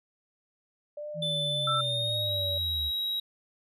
sine tone with vibrato, 587 Hz, D5, 1 cent flat, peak -35 dBFS, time 0.97-2.58 s, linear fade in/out 5 ms, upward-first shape sine, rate 1.8 Hz, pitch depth 35 cents each way
sine linear sweep, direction down, 165.1 to 70.2 Hz, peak -34 dBFS, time 1.14-2.92 s, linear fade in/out 50 ms
triangle tone with pitch glide, 3520 to 3839 Hz, A7 to B7, 0 to -50 cents, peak -27 dBFS, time 1.22-3.2 s, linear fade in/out 5 ms, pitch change +150 cents, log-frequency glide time 1.61-2.34 s
sine tone, 1332 Hz, E6, 18 cents sharp, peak -26 dBFS, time 1.67-1.81 s, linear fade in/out 5 ms
effects none

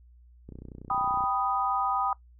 click train, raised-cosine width 3 ms, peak -30 dBFS, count 24, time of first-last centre 0.49-1.239 s, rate 30.7 Hz
sine chord, G augmented, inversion none, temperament equal, 784 / 987.8 / 1244.5 Hz, G5 / B5 / D#6, 0 / 0 / 0 cents, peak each -29 / -31 / -28 dBFS, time 0.9-2.13 s, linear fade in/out 2 ms
effects noise-tail reverb RT60 0.1 s tail -20 dB re dry + added 60 Hz sine -52 dBFS peak until 2.39 s

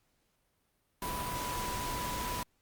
sine tone in noise, 987.8 Hz, B5, in tune, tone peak -37 dBFS, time 1.02-2.43 s, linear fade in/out 2 ms, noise pink, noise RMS -38 dBFS, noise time 1.02-2.43 s, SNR -2 dB, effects pink hiss -75 dBFS RMS until 2.61 s + Opus 48 kbps

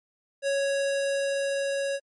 square tone with level ramp, 554.4 Hz, C#5, in tune, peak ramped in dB -24 to -27 dBFS, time 0.42-2 s, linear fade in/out 50 ms, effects MP3 48 kbps

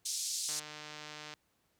pink band-pass noise, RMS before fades -37 dBFS, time 0.05-0.6 s, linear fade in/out 10 ms, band 4700 to 8900 Hz, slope 24 dB/octave
click train, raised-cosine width 0.2 ms, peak -28 dBFS, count 129, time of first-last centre 0.49-1.338 s, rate 151 Hz
effects pink hiss -75 dBFS RMS until 1.79 s + high-pass 60 Hz 12 dB/octave

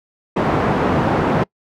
pink band-pass noise, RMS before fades -17 dBFS, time 0.36-1.44 s, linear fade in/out 10 ms, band 130 to 1200 Hz, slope 12 dB/octave, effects noise-tail reverb RT60 0.1 s tail -26 dB re dry

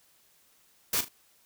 white noise with echo, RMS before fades -27 dBFS, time 0.93-1.01 s, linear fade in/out 5 ms, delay 38 ms, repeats 2, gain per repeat -11 dB, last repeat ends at 1.086 s, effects white hiss -64 dBFS RMS until 1.45 s

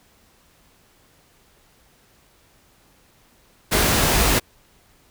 pink noise with comb filter, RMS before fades -18 dBFS, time 3.71-4.4 s, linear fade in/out 20 ms, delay 19 ms, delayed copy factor +0.6, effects pink hiss -57 dBFS RMS until 5.1 s

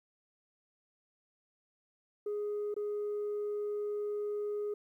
sine tone with dropouts, 415.3 Hz, G#4, in tune, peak -31 dBFS, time 2.26-4.74 s, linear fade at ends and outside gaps 5 ms, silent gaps 2.742-2.764 s, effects tanh soft clip ceiling -31 dBFS + 12-bit

